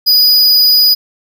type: tone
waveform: square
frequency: 4939 Hz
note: D#8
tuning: 14 cents flat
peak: -6 dBFS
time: 0.06-0.95 s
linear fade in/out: 20 ms
effects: none